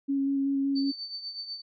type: tone with vibrato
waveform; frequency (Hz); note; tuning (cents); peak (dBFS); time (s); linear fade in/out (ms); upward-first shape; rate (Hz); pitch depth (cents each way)
sine; 275.4; C#4; -11; -24; 0.08-0.92; 20; square; 5.3; 10
type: tone with tremolo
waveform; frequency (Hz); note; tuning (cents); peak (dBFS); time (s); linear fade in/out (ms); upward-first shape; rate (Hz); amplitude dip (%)
sine; 4551; C#8; +45; -32; 0.75-1.62; 20; triangle; 8.1; 70
effects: none